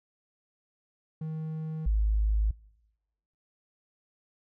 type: tone pair in turn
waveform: triangle / sine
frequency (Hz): 157.7 / 52.93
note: D#3 / G#1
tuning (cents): +24 / +34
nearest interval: octave + perfect fifth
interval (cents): 1890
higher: first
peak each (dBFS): -30 / -22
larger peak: second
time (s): 1.21-1.86 / 1.86-2.51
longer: neither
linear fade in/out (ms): 5
effects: noise-tail reverb RT60 1.0 s tail -25 dB re dry